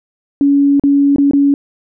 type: tone with dropouts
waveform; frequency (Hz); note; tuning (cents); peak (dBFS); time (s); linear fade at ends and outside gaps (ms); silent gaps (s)
sine; 281.8; C#4; +29; -7; 0.41-1.54; 1; 0.797-0.837 / 1.161-1.183 / 1.311-1.334
effects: none